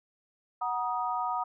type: chord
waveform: sine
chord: D# minor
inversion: first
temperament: equal with one note detuned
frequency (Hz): 740 / 950.3 / 1244.5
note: F#5 / A#5 / D#6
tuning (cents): 0 / +33 / 0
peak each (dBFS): -33 / -32 / -33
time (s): 0.61-1.44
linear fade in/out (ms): 10
effects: none